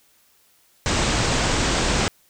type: low-pass noise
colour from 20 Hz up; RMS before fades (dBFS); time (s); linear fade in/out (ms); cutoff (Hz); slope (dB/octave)
pink; -21; 0.86-2.08; 0; 8400; 96
effects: white hiss -59 dBFS RMS until 2.29 s